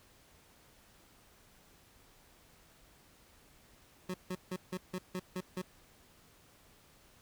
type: tone bursts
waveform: 25% pulse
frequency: 183.6 Hz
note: F#3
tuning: 13 cents flat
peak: -32 dBFS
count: 8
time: 4.09-5.618 s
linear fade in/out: 5 ms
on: 51 ms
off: 160 ms
effects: pink hiss -63 dBFS RMS until 7.21 s